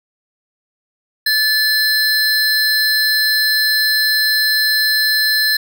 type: tone pair together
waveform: square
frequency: 1736 / 4129 Hz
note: A6 / C8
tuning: -24 / -24 cents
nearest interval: octave + minor third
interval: 1500 cents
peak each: -16 dBFS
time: 1.26-5.57 s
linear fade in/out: 5 ms
effects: none